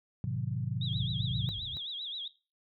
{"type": "chord", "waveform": "sine", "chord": "G# diminished seventh", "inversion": "none", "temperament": "just", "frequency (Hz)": [103.83, 124.59, 149.51, 179.41], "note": ["G#2", "B2", "D3", "F3"], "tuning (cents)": [0, 16, 31, 47], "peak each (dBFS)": [-37, -34, -38, -38], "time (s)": [0.24, 1.49], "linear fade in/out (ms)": 0}
{"type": "tone with vibrato", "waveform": "sine", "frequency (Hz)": 3567, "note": "A7", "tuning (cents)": 23, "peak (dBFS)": -36, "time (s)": [0.81, 2.28], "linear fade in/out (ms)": 5, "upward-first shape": "sine", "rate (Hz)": 7.6, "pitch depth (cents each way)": 170}
{"type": "low-pass noise", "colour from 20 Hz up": "white", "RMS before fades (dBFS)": -41, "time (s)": [0.93, 1.77], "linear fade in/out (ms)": 0, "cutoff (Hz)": 110, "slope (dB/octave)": 24}
{"effects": ["noise-tail reverb RT60 0.3 s tail -17 dB re dry", "high-pass 60 Hz 12 dB/octave"]}